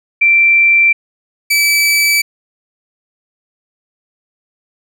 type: tone pair in turn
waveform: sine / sawtooth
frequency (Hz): 2349 / 2306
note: D7 / D7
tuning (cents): 0 / -32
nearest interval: unison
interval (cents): 32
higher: first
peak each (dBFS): -6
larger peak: neither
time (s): 0.21-0.93 / 1.5-2.22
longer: neither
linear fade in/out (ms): 10
effects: none